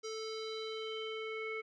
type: tone with low-pass filter sweep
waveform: square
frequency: 440 Hz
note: A4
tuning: in tune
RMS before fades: -41 dBFS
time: 0.03-1.62 s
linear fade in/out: 20 ms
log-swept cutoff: 5600 to 2100 Hz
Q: 4.6
effects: none